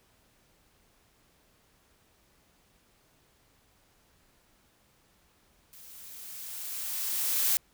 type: noise with level ramp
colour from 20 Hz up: blue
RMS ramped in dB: -51 to -25 dBFS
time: 5.73-7.57 s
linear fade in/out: 0 ms
effects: pink hiss -66 dBFS RMS until 7.73 s

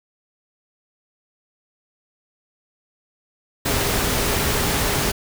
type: tone in noise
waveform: sine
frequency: 407.6 Hz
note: G#4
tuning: 32 cents flat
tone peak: -31 dBFS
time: 3.65-5.12 s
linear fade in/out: 10 ms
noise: pink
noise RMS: -21 dBFS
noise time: 3.65-5.12 s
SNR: -13 dB
effects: none

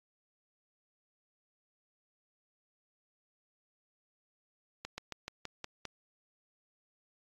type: slowing click train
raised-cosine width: 0.2 ms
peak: -22 dBFS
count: 7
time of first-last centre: 4.85-5.853 s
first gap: 130 ms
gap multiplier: 1.1
effects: AAC 32 kbps

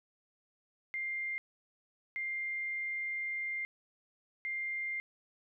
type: tone bursts at uneven times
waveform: sine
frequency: 2100 Hz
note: C7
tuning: 6 cents sharp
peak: -34 dBFS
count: 3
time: 0.94-1.38 / 2.16-3.65 / 4.45-5 s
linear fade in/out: 0 ms
effects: none

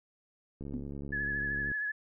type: click train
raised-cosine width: 3 ms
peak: -29 dBFS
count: 79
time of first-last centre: 0.61-1.716 s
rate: 70.5 Hz
type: tone with exponential decay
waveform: sine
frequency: 246.9 Hz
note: B3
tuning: in tune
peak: -30 dBFS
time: 0.74-0.92 s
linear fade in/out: 0 ms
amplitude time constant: 38 ms
type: tone with vibrato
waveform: sine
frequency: 1699 Hz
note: G#6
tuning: 39 cents sharp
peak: -31 dBFS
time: 1.12-1.92 s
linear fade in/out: 10 ms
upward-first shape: triangle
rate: 13 Hz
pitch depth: 40 cents each way
effects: none

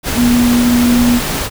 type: tone in noise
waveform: sine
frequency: 241.5 Hz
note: B3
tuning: 39 cents flat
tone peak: -8 dBFS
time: 0.15-1.21 s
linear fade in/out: 50 ms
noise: pink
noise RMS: -18 dBFS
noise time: 0.03-1.5 s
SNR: +7 dB
effects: none

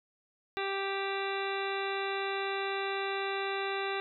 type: harmonic tone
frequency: 392 Hz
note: G4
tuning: in tune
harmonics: 1 / 2 / 3 / 4 / 5 / 6 / 7 / 9 / 10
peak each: -35 / -38 / -40 / -41 / -42 / -43 / -43 / -45 / -45 dBFS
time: 0.57-4 s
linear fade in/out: 0 ms
effects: none

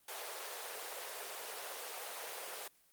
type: high-pass noise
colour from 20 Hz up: pink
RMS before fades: -44 dBFS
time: 0.08-2.68 s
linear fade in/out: 5 ms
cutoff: 420 Hz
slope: 48 dB/octave
effects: white hiss -69 dBFS RMS until 2.92 s + Opus 24 kbps

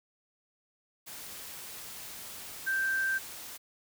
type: tone in noise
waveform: sine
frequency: 1568 Hz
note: G6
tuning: in tune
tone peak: -27 dBFS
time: 2.66-3.19 s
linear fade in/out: 20 ms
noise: white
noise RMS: -44 dBFS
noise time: 1.06-3.58 s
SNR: +14 dB
effects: none

